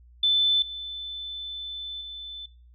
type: tone with level steps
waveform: sine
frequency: 3520 Hz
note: A7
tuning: in tune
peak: -18 / -32 / -35 dBFS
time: 0.23-2.46 s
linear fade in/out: 5 ms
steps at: 0.62 / 2.01 s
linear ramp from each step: 2 ms
effects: noise-tail reverb RT60 0.4 s tail -23 dB re dry + added 60 Hz sine -50 dBFS peak until 2.74 s